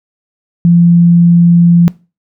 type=tone; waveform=sine; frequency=171.7 Hz; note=F3; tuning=29 cents flat; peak=-3 dBFS; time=0.65-1.88 s; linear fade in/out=0 ms; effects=noise-tail reverb RT60 0.3 s tail -21 dB re dry